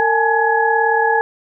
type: tone cluster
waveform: sine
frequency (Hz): 455.6 / 831 / 869 / 1680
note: A#4 / G#5 / A5 / G#6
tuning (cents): -40 / +1 / -22 / +19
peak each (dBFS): -18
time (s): 0-1.21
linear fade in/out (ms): 0
effects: none